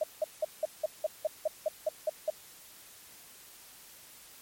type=tone bursts; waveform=sine; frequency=622.3 Hz; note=D#5; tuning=in tune; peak=-25 dBFS; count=12; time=0.01-2.302 s; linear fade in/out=5 ms; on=26 ms; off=180 ms; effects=white hiss -53 dBFS RMS until 4.41 s + MP3 64 kbps